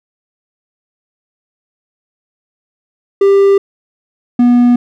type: tone pair in turn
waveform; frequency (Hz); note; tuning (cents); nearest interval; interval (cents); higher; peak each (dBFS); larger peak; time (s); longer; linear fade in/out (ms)
triangle; 395.6 / 243.1; G4 / B3; +16 / -27; minor sixth; 843; first; -3; neither; 3.21-3.58 / 4.39-4.76; neither; 5
effects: none